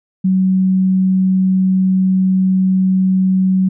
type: tone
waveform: sine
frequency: 187.9 Hz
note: F#3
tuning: 27 cents sharp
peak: -10 dBFS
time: 0.24-3.69 s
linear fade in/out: 10 ms
effects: none